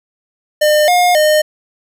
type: tone with pitch steps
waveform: square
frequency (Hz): 604 / 714 / 611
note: D5 / F5 / D#5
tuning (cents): +48 / +38 / -32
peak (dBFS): -9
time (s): 0.61-1.42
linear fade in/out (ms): 10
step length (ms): 270
effects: none